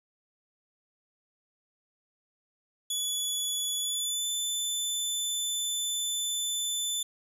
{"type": "tone with pitch glide", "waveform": "20% pulse", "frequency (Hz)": [3415, 3517], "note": ["G#7", "A7"], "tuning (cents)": [48, -1], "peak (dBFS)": -23, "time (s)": [2.9, 7.03], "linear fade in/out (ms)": 5, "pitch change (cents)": 51, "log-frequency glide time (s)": [3.79, 4.26], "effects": ["10-bit"]}